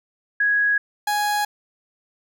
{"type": "tone pair in turn", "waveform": ["sine", "30% pulse"], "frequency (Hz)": [1662, 831], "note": ["G#6", "G#5"], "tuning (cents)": [1, 1], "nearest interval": "octave", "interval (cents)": 1200, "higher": "first", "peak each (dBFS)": [-16, -17], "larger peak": "first", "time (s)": [[0.4, 0.78], [1.07, 1.45]], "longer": "neither", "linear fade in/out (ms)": 5, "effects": []}